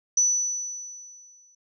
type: tone with exponential decay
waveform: sine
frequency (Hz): 5960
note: F#8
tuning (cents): +12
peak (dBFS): -16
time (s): 0.17-1.55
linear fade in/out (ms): 5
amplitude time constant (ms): 300
effects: none